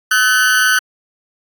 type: tone with amplitude modulation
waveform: 40% pulse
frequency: 1509 Hz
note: F#6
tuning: 34 cents sharp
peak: -6 dBFS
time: 0.11-0.79 s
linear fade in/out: 5 ms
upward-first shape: sine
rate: 226 Hz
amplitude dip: 80%
effects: AAC 64 kbps